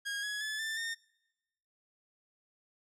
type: tone with pitch steps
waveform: sawtooth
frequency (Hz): 1634 / 1679.9 / 1727.2 / 1775.7 / 1825.6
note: G#6 / G#6 / A6 / A6 / A#6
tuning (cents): -29 / +19 / -33 / +15 / -37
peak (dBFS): -31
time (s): 0.05-0.95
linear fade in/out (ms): 20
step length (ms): 180
effects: noise-tail reverb RT60 1.0 s tail -25 dB re dry + low-pass 10000 Hz 12 dB/octave